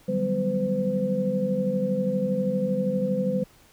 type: tone cluster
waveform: sine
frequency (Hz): 152 / 184.6 / 197.1 / 248.8 / 510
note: D#3 / F#3 / G3 / B3 / C5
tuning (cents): -40 / -4 / +10 / +13 / -44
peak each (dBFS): -35 / -30 / -26 / -35 / -26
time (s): 0.08-3.44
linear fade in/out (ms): 10
effects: pink hiss -56 dBFS RMS until 3.72 s